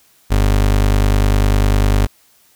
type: tone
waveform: 30% pulse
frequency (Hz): 50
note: G1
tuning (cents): +35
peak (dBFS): -8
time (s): 0.3-2.07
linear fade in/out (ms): 20
effects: white hiss -53 dBFS RMS until 2.55 s